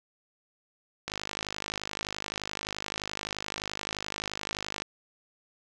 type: click train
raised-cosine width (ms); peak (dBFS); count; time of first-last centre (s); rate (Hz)
0.2; -15; 194; 1.08-4.82; 51.6
effects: none